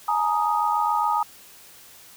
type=chord; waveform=sine; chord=Ab suspended second; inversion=none; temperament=equal with one note detuned; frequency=845.1 / 932.3 / 1244.5 Hz; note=Ab5 / Bb5 / Eb6; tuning=+30 / 0 / 0 cents; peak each=-24 dBFS; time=0.08-1.23 s; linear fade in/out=5 ms; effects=white hiss -48 dBFS RMS until 2.16 s